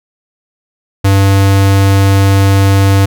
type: tone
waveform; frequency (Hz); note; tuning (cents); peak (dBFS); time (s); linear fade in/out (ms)
square; 98; G2; 0; -6; 1.04-3.06; 10
effects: none